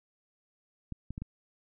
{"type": "clicks", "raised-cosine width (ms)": 5, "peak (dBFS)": -25, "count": 4, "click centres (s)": [0.923, 1.106, 1.179, 1.22], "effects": []}